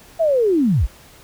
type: linear sweep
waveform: sine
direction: down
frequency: 679 to 34.97 Hz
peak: -13 dBFS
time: 0.19-0.87 s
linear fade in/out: 20 ms
effects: pink hiss -46 dBFS RMS until 1.23 s